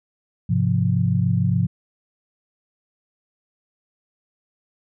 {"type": "chord", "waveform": "sine", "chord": "F minor", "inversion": "first", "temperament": "equal", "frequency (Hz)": [103.83, 130.81, 174.61], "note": ["Ab2", "C3", "F3"], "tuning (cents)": [0, 0, 0], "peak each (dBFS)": -21, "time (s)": [0.49, 1.67], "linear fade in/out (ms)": 10, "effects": []}